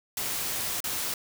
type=noise with dropouts; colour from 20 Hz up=white; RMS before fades=-31 dBFS; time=0.17-1.14 s; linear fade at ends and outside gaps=2 ms; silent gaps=0.804-0.841 s; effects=none